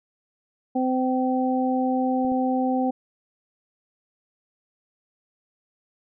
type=harmonic tone; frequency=257.1 Hz; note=C4; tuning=30 cents flat; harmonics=1 / 2 / 3; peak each=-22 / -28 / -26 dBFS; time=0.75-2.91 s; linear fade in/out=10 ms
type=clicks; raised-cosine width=2 ms; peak=-27 dBFS; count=2; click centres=2.249 / 2.319 s
effects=none